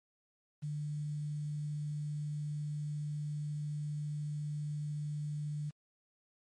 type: tone with quantisation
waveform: sine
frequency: 148.8 Hz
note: D3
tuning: 23 cents sharp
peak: -35 dBFS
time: 0.62-5.71 s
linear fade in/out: 20 ms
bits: 10
effects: MP3 48 kbps